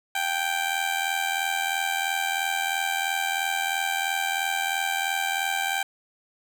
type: tone with amplitude modulation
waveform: 15% pulse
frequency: 784 Hz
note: G5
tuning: in tune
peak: -15 dBFS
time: 0.15-5.83 s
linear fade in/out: 5 ms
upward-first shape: sine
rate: 83 Hz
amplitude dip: 65%
effects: none